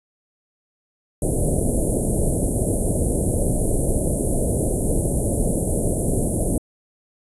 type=band-stop noise; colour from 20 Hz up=pink; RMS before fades=-20 dBFS; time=1.22-6.58 s; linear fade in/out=2 ms; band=640 to 8900 Hz; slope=48 dB/octave; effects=resampled to 24000 Hz